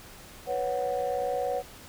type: chord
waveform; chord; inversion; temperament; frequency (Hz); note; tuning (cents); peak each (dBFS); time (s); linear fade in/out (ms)
sine; B suspended second; none; equal; 493.9 / 554.4 / 740; B4 / C#5 / F#5; 0 / 0 / 0; -30; 0.46-1.63; 50
effects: tanh soft clip ceiling -20 dBFS + pink hiss -48 dBFS RMS until 1.88 s